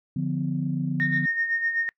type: chord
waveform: sine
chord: B diminished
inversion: first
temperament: equal with one note detuned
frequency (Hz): 146.83 / 174.61 / 251.4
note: D3 / F3 / B3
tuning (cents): 0 / 0 / +31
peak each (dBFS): -27 / -28 / -29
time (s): 0.16-1.26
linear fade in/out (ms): 5
type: tone with tremolo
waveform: sine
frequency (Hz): 1841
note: A#6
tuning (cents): -22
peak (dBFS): -20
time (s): 1-1.89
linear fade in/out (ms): 0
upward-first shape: sine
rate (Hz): 7.9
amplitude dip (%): 60
effects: noise-tail reverb RT60 0.1 s tail -25 dB re dry + tanh soft clip ceiling -13 dBFS